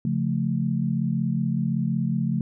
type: chord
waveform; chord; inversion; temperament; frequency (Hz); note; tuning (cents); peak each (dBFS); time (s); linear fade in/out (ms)
sine; Db augmented; none; equal; 138.59 / 174.61 / 220; Db3 / F3 / A3; 0 / 0 / 0; -26; 0.05-2.41; 2
effects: none